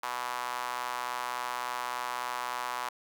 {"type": "tone with high-pass filter", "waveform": "sawtooth", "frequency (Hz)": 123.47, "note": "B2", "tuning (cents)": 0, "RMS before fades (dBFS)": -35, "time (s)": [0.03, 2.89], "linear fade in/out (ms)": 5, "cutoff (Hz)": 990, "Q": 3.1, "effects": []}